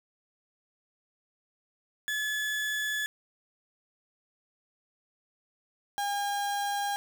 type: tone pair in turn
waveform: 35% pulse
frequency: 1715 / 809.4 Hz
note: A6 / G#5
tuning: -45 / -45 cents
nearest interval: octave + minor second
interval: 1300 cents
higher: first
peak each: -27 dBFS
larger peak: neither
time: 2.08-3.06 / 5.98-6.96 s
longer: neither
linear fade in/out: 0 ms
effects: 9-bit